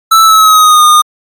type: tone with pitch glide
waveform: square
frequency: 1318.5 to 1223.1 Hz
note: E6 to D#6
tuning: 0 to -30 cents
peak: -3 dBFS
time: 0.11-1.02 s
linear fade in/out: 10 ms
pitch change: -130 cents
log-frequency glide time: 0.23-0.83 s
effects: AAC 64 kbps